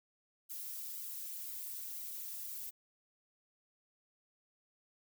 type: noise with flanger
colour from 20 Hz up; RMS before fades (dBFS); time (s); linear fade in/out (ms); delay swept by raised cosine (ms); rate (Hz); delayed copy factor
violet; -44; 0.49-2.71; 20; 1.1 to 4.4; 2; -1
effects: none